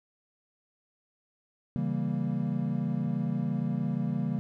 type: chord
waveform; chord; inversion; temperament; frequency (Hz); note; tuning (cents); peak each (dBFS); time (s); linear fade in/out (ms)
triangle; C# diminished seventh; none; equal; 138.59 / 164.81 / 196 / 233.1; C#3 / E3 / G3 / Bb3; 0 / 0 / 0 / 0; -31; 1.76-4.39; 0
effects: none